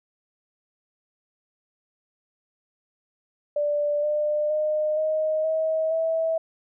sine tone with pitch steps, 587.3 / 599.3 / 611.5 / 624 / 636.8 / 649.8 Hz, D5 / D5 / D#5 / D#5 / D#5 / E5, 0 / +35 / -30 / +5 / +40 / -25 cents, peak -21 dBFS, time 3.56-6.38 s, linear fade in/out 5 ms, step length 470 ms, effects none

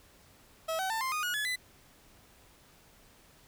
30% pulse tone with pitch steps, 646 / 759.4 / 892.7 / 1049.4 / 1233.7 / 1450.2 / 1704.8 / 2004 Hz, E5 / F#5 / A5 / C6 / D#6 / F#6 / G#6 / B6, -35 / +45 / +25 / +5 / -15 / -35 / +45 / +25 cents, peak -28 dBFS, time 0.68-1.56 s, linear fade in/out 10 ms, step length 110 ms, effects pink hiss -60 dBFS RMS until 3.47 s

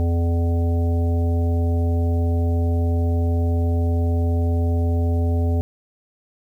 harmonic tone with a mistuned harmonic, 84.8 Hz, E2, 50 cents sharp, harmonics 1 / 3 / 5 / 7 / 9, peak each -17 / -27 / -31 / -34 / -36 dBFS, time 0-5.61 s, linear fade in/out 0 ms, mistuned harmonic 9, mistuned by -19 cents, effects 9-bit

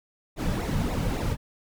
brown noise with flanger, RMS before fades -27 dBFS, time 0.36-1.37 s, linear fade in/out 50 ms, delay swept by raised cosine 0.63 to 2.93 ms, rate 3.6 Hz, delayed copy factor -0.7, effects none

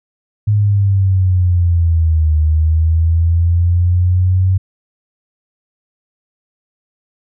sine exponential two-way sweep, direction down then up, 105.7 to 76.9 to 94.3 Hz, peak -9 dBFS, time 0.47-4.58 s, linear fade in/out 10 ms, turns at 2.36 s, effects none

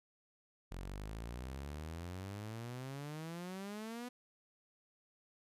sawtooth exponential sweep, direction up, 43.52 to 249.5 Hz, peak -39 dBFS, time 0.71-4.09 s, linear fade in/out 10 ms, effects resampled to 32000 Hz

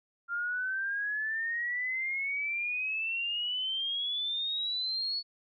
sine exponential sweep, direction up, 1387 to 4435 Hz, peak -30 dBFS, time 0.28-5.23 s, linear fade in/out 50 ms, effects none

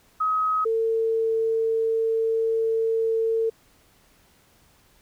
sine tone pair in turn, 1269 / 449.8 Hz, D#6 / A4, +34 / +38 cents, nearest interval octave + tritone, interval 1796 cents, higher first, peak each -20 dBFS, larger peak neither, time 0.2-0.65 / 0.65-3.5 s, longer second, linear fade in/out 10 ms, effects pink hiss -59 dBFS RMS until 5.01 s

